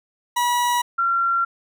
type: tone pair in turn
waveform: 40% pulse / sine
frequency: 969 / 1370.4 Hz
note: B5 / F6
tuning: -33 / -33 cents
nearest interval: tritone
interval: 600 cents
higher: second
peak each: -17 dBFS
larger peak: neither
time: 0.36-0.82 / 0.98-1.45 s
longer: second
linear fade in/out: 10 ms
effects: none